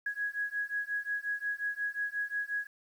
sine beating tone pair, 1661.2 / 1666.8 Hz, G#6 / G#6, 0 / +6 cents, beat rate 5.6 Hz, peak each -35 / -35 dBFS, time 0.06-2.67 s, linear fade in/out 5 ms, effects 10-bit

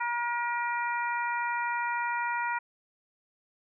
harmonic tone, 476.4 Hz, A#4, 38 cents sharp, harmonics 2 / 3 / 4 / 5, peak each -30 / -34 / -36 / -38 dBFS, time 0-2.59 s, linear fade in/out 10 ms, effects none

